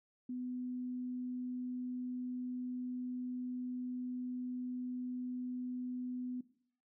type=tone; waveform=sine; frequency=250 Hz; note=B3; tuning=21 cents sharp; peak=-38 dBFS; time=0.29-6.41 s; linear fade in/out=5 ms; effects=noise-tail reverb RT60 0.6 s tail -17 dB re dry